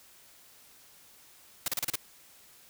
white noise bursts, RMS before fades -30 dBFS, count 6, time 1.66-1.956 s, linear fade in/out 2 ms, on 21 ms, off 34 ms, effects white hiss -57 dBFS RMS until 2.69 s

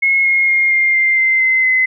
sine tone with pitch steps, 2170 / 2151 / 2133 / 2114 / 2096 / 2078 / 2060 / 2042 Hz, C#7 / C7 / C7 / C7 / C7 / C7 / C7 / C7, -37 / +47 / +33 / +17 / +2 / -12 / -28 / -43 cents, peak -10 dBFS, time 0.02-1.86 s, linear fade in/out 10 ms, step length 230 ms, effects none

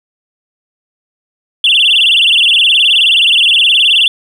sine tone with vibrato, 3083 Hz, G7, 29 cents flat, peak -4 dBFS, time 1.64-4.08 s, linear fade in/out 2 ms, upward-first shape sine, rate 19 Hz, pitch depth 230 cents each way, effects tanh soft clip ceiling -2 dBFS + 7-bit

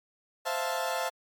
30% pulse chord, F major seventh, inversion second, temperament equal, 523.3 / 659.3 / 698.5 / 880 Hz, C5 / E5 / F5 / A5, 0 / 0 / 0 / 0 cents, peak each -32 dBFS, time 0.45-1.1 s, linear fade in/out 20 ms, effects MP3 96 kbps

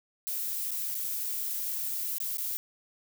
violet noise with dropouts, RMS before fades -33 dBFS, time 0.27-2.57 s, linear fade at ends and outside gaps 0 ms, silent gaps 0.708-0.716 / 0.945-0.951 / 2.183-2.202 / 2.371-2.383 s, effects none

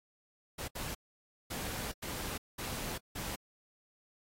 pink noise bursts at uneven times, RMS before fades -40 dBFS, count 6, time 0.58-0.68 / 0.75-0.95 / 1.5-1.92 / 2.02-2.38 / 2.58-2.98 / 3.15-3.36 s, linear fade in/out 10 ms, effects AAC 48 kbps

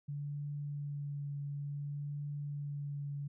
sine tone with vibrato, 144 Hz, D3, 34 cents flat, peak -37 dBFS, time 0.08-3.28 s, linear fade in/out 10 ms, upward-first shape triangle, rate 0.57 Hz, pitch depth 17 cents each way, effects none

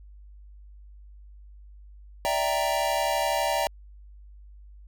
square chord, E half-diminished seventh, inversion third, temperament equal, 587.3 / 659.3 / 784 / 932.3 Hz, D5 / E5 / G5 / Bb5, 0 / 0 / 0 / 0 cents, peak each -30 dBFS, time 2.25-3.67 s, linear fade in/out 0 ms, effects added 50 Hz sine -45 dBFS peak until 4.87 s

